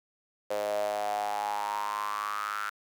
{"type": "tone with high-pass filter sweep", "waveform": "sawtooth", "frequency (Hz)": 103.83, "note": "G#2", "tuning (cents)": 0, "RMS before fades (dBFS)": -32, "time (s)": [0.5, 2.7], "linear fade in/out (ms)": 10, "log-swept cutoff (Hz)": [550, 1400], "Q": 8.7, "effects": ["10-bit"]}